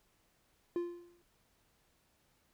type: tone with exponential decay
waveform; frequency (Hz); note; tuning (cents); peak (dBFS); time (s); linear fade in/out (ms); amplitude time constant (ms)
triangle; 347.6; F4; -8; -28; 0.76-1.22; 1; 100
effects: pink hiss -73 dBFS RMS until 2.53 s